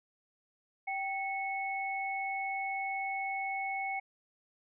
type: tone pair together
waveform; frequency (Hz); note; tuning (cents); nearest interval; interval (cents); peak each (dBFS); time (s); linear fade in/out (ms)
sine; 778.5 / 2202; G5 / C#7; -12 / -12; octave + tritone; 1800; -35 / -36; 0.87-4; 10
effects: none